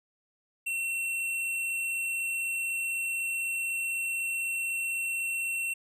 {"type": "tone with hard clipping", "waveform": "sine", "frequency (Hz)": 2714, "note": "E7", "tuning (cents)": 50, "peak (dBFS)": -30, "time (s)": [0.66, 5.74], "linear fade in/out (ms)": 10, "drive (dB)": 16, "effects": ["resampled to 32000 Hz"]}